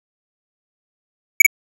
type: tone with echo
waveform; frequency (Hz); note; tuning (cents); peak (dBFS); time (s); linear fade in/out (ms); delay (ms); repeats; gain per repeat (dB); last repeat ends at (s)
square; 2275; C#7; +44; -3; 1.4-1.42; 5; 45; 1; -3; 1.465
effects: none